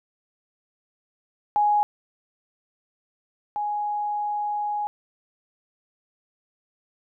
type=tone pair in turn; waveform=sine; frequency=832 / 832 Hz; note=G#5 / G#5; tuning=+3 / +3 cents; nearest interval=unison; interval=0 cents; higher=neither; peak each=-17 / -24 dBFS; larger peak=first; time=1.56-1.83 / 3.56-4.87 s; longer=second; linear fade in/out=0 ms; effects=none